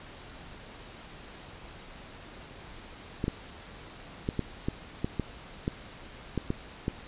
clicks, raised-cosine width 3 ms, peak -15 dBFS, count 11, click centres 3.241 / 3.281 / 4.289 / 4.393 / 4.685 / 5.045 / 5.197 / 5.679 / 6.377 / 6.504 / 6.881 s, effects pink hiss -47 dBFS RMS until 7.07 s + resampled to 8000 Hz

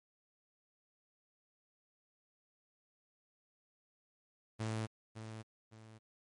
sawtooth tone with echo, 110.4 Hz, A2, 6 cents sharp, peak -32 dBFS, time 4.59-4.87 s, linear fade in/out 20 ms, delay 560 ms, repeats 2, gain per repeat -9 dB, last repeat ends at 5.99 s, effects MP3 48 kbps

